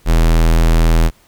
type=tone; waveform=square; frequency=41 Hz; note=E1; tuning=9 cents flat; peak=-9 dBFS; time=0.05-1.11 s; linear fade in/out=50 ms; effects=pink hiss -51 dBFS RMS until 1.27 s